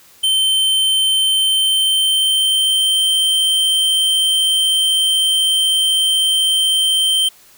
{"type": "tone with pitch glide", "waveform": "square", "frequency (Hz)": [3100, 3122], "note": ["G7", "G7"], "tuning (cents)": [-20, -8], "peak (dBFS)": -13, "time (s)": [0.23, 7.29], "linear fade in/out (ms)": 10, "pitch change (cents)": 12, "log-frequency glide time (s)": [1.17, 3.1], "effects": ["white hiss -47 dBFS RMS until 7.57 s"]}